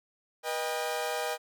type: tone cluster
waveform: sawtooth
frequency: 484.2 / 619 / 797 Hz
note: B4 / D#5 / G5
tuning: -34 / -9 / +28 cents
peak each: -31 dBFS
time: 0.43-1.38 s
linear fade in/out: 50 ms
effects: none